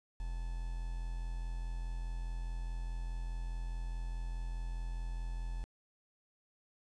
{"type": "tone with quantisation", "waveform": "triangle", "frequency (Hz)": 42.4, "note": "E1", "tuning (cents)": 50, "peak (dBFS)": -34, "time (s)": [0.2, 5.64], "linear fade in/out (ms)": 0, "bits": 9, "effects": ["resampled to 22050 Hz"]}